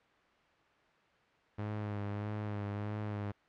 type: tone with vibrato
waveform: sawtooth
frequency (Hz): 103.83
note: G#2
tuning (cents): 0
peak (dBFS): -32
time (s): 1.58-3.32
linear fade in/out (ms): 10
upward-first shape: sine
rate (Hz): 1.6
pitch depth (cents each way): 34
effects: white hiss -66 dBFS RMS until 3.48 s + low-pass 2000 Hz 12 dB/octave